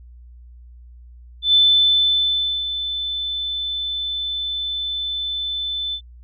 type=tone with ADSR envelope; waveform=sine; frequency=3520 Hz; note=A7; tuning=in tune; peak=-10 dBFS; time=1.42-6.01 s; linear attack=120 ms; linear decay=1100 ms; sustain=-12 dB; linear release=74 ms; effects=added 60 Hz sine -40 dBFS peak until 6.23 s